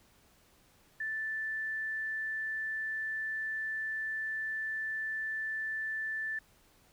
sine tone, 1760 Hz, A6, in tune, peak -33 dBFS, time 1-6.39 s, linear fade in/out 5 ms, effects pink hiss -65 dBFS RMS until 6.92 s

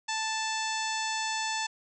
harmonic tone with a mistuned harmonic, 880 Hz, A5, in tune, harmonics 1 / 2 / 3 / 4 / 5 / 6 / 7 / 8 / 9, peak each -33 / -36 / -38 / -39 / -40 / -41 / -41 / -42 / -43 dBFS, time 0.08-1.67 s, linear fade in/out 10 ms, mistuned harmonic 9, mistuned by -26 cents, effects none

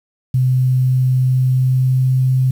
sine tone with pitch glide, 128.5 to 129.69 Hz, C3 to C3, -31 to -15 cents, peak -11 dBFS, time 0.34-2.51 s, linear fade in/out 5 ms, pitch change +16 cents, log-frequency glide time 1.22-2.07 s, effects 7-bit

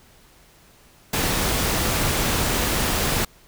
pink noise, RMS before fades -22 dBFS, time 1.13-3.25 s, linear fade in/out 5 ms, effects pink hiss -53 dBFS RMS until 3.47 s

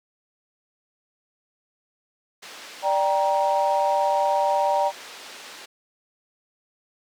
white band-pass noise, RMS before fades -42 dBFS, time 2.42-5.66 s, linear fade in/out 10 ms, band 330 to 4600 Hz, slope 12 dB/octave
sine chord, G minor, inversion second, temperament just, 588 / 784 / 940.8 Hz, D5 / G5 / Bb5, +2 / 0 / +16 cents, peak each -23 dBFS, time 2.82-4.92 s, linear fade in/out 50 ms
effects none

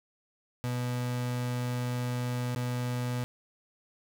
35% pulse tone with dropouts, 123.47 Hz, B2, in tune, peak -28 dBFS, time 0.64-3.24 s, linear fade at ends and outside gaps 0 ms, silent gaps 2.549-2.561 s, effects none

